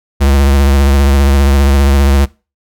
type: tone with vibrato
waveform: square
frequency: 69.3 Hz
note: C#2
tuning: in tune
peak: -7 dBFS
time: 0.2-2.26 s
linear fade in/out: 20 ms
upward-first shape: triangle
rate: 15 Hz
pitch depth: 60 cents each way
effects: noise-tail reverb RT60 0.3 s tail -22 dB re dry